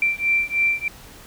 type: beating tone pair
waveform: sine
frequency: 2349 / 2352.2 Hz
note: D7 / D7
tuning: 0 / +2 cents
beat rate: 3.2 Hz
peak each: -21 dBFS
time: 0.02-0.88 s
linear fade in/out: 2 ms
effects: pink hiss -44 dBFS RMS until 1.26 s